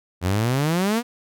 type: exponential sweep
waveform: sawtooth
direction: up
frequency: 85.3 to 246.9 Hz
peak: -15 dBFS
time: 0.21-1.03 s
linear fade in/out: 50 ms
effects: none